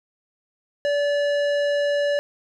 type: tone with tanh clipping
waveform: sine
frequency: 577 Hz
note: D5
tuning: 31 cents flat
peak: -21 dBFS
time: 0.85-2.19 s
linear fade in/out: 0 ms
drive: 15 dB
effects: none